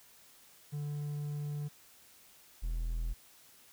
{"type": "tone pair in turn", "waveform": "triangle", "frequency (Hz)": [146.83, 41.1], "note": ["D3", "E1"], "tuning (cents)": [0, -4], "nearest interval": "octave + minor seventh", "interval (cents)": 2204, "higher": "first", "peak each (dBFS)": [-33, -30], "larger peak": "second", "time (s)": [[0.72, 1.69], [2.62, 3.14]], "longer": "first", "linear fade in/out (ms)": 20, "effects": ["white hiss -60 dBFS RMS until 3.72 s"]}